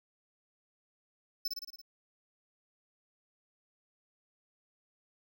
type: tone with echo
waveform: square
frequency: 5274 Hz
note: E8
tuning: in tune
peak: -31 dBFS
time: 1.45-1.48 s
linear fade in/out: 5 ms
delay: 56 ms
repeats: 6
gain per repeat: -3 dB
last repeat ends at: 1.816 s
effects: none